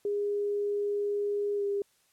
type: tone with pitch glide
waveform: sine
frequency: 409.2 to 402.6 Hz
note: G#4 to G4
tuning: -26 to +46 cents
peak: -27 dBFS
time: 0.05-1.82 s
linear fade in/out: 2 ms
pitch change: -28 cents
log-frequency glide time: 1.56-1.63 s
effects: white hiss -68 dBFS RMS until 2.12 s + low-pass 12000 Hz 12 dB/octave